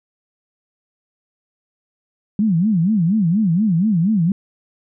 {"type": "tone with vibrato", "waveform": "sine", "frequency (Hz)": 190, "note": "F#3", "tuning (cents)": 46, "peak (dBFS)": -13, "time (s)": [2.39, 4.32], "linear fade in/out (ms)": 2, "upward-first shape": "sine", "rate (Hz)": 4.2, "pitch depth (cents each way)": 280, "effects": []}